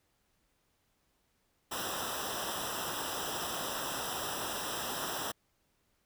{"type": "noise with comb filter", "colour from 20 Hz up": "pink", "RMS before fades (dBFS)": -37, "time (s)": [1.71, 5.32], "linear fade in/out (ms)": 10, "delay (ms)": 0.45, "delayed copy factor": -1, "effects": ["pink hiss -75 dBFS RMS until 6.05 s"]}